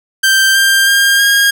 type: tone with pitch steps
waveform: sawtooth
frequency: 1568 / 1587.1 / 1606.5 / 1626.1 Hz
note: G6 / G6 / G6 / G#6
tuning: 0 / +21 / +42 / -37 cents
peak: -4 dBFS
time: 0.23-1.51 s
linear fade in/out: 10 ms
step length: 320 ms
effects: none